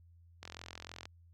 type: click train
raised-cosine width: 0.2 ms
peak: -27 dBFS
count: 28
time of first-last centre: 0.43-1.055 s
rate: 43.2 Hz
effects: added 85 Hz sine -58 dBFS peak until 1.33 s + Opus 48 kbps